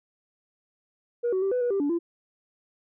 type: tone with pitch steps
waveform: sine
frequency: 477.7 / 375.6 / 389.3 / 498 / 485.2 / 393.7 / 287.7 / 340 Hz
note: A#4 / F#4 / G4 / B4 / B4 / G4 / D4 / F4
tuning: +42 / +26 / -12 / +14 / -31 / +8 / -36 / -46 cents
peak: -21 dBFS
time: 1.23-1.99 s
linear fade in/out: 20 ms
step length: 95 ms
effects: tanh soft clip ceiling -20 dBFS